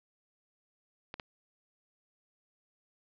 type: clicks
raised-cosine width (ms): 0.3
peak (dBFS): -24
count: 2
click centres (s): 1.141 / 1.198
effects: resampled to 11025 Hz + 11-bit